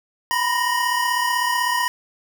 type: tone cluster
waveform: square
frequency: 968 / 1004 / 1860 Hz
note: B5 / B5 / A#6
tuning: -35 / +28 / -4 cents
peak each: -24 dBFS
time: 0.31-1.88 s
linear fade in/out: 0 ms
effects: none